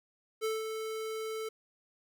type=tone with ADSR envelope; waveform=square; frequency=440 Hz; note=A4; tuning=in tune; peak=-30 dBFS; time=0.41-1.49 s; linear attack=34 ms; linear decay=180 ms; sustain=-6 dB; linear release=7 ms; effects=12-bit